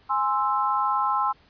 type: chord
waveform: sine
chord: Ab augmented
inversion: none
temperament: equal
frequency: 830.6 / 1046.5 / 1318.5 Hz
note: Ab5 / C6 / E6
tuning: 0 / 0 / 0 cents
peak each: -26 / -24 / -26 dBFS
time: 0.09-1.33 s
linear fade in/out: 20 ms
effects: pink hiss -58 dBFS RMS until 1.49 s + resampled to 11025 Hz